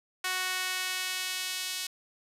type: tone with high-pass filter sweep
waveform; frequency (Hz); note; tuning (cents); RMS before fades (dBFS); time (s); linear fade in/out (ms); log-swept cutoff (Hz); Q
sawtooth; 370; F#4; 0; -33; 0.24-1.87; 5; 1500 to 3500; 0.98
effects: resampled to 32000 Hz + 9-bit